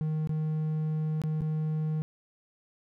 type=tone with dropouts; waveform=triangle; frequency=155.56 Hz; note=D#3; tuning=in tune; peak=-25 dBFS; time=0.01-2.02 s; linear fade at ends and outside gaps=0 ms; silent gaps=0.273-0.293 / 1.217-1.237 / 1.408-1.418 s; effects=none